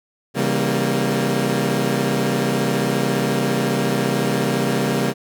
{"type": "chord", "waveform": "20% pulse", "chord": "C# diminished seventh", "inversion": "none", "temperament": "equal with one note detuned", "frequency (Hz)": [135.5, 164.81, 196, 233.1], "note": ["C#3", "E3", "G3", "Bb3"], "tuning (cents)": [-39, 0, 0, 0], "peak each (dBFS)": [-18, -22, -18, -18], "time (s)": [0.34, 5.14], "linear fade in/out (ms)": 50, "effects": []}